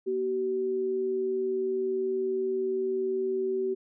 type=tone pair together; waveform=sine; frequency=240 / 380.9 Hz; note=B3 / G4; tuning=-49 / -50 cents; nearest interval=minor sixth; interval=799 cents; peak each=-38 / -26 dBFS; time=0.06-3.75 s; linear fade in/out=20 ms; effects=none